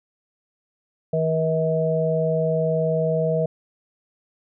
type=harmonic tone; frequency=160.1 Hz; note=D#3; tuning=50 cents sharp; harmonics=1 / 3 / 4; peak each=-23 / -23 / -23 dBFS; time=1.13-3.46 s; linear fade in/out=5 ms; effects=none